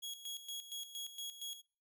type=tone with tremolo; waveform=sawtooth; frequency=3322 Hz; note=G#7; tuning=in tune; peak=-38 dBFS; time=0.02-1.62 s; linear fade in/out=20 ms; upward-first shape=square; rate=4.3 Hz; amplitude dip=70%; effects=noise-tail reverb RT60 0.4 s tail -23 dB re dry